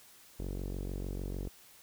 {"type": "tone with low-pass filter", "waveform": "sawtooth", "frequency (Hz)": 46.66, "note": "F#1", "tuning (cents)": 15, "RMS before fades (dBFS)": -38, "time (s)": [0.39, 1.49], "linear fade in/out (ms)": 10, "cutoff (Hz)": 420, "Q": 1.8, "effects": ["white hiss -58 dBFS RMS until 1.82 s"]}